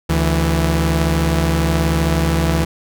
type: tone pair together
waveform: sawtooth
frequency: 72.95 / 164.81 Hz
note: D2 / E3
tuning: -11 / 0 cents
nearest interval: octave + major second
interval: 1411 cents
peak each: -13 dBFS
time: 0.09-2.65 s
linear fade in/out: 10 ms
effects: none